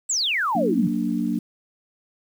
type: exponential sweep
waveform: sine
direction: down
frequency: 8140 to 153.7 Hz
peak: -20 dBFS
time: 0.09-0.88 s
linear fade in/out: 10 ms
type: chord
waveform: sine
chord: Gb augmented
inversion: none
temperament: equal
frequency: 185 / 233.1 / 293.7 Hz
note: Gb3 / Bb3 / D4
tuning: 0 / 0 / 0 cents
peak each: -27 / -24 / -26 dBFS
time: 0.55-1.39 s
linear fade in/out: 5 ms
effects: 8-bit